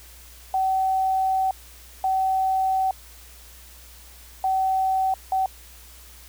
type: tone bursts at uneven times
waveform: sine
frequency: 762 Hz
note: G5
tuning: 49 cents flat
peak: -19 dBFS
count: 4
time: 0.54-1.51 / 2.04-2.91 / 4.44-5.14 / 5.32-5.46 s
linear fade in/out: 2 ms
effects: added 60 Hz sine -47 dBFS peak until 6.28 s + white hiss -48 dBFS RMS until 6.28 s